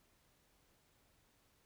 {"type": "silence", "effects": ["pink hiss -73 dBFS RMS until 1.65 s"]}